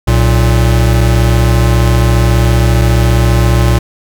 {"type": "tone pair together", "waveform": "square", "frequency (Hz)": [61.73, 116.54], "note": ["B1", "A#2"], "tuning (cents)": [0, 0], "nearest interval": "major seventh", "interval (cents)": 1100, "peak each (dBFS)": -10, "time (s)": [0.07, 3.79], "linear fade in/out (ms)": 10, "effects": []}